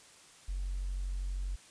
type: tone with tanh clipping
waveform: triangle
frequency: 46.25 Hz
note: F#1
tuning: in tune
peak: -32 dBFS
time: 0.48-1.56 s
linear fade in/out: 10 ms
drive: 1 dB
effects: white hiss -57 dBFS RMS until 1.7 s + resampled to 22050 Hz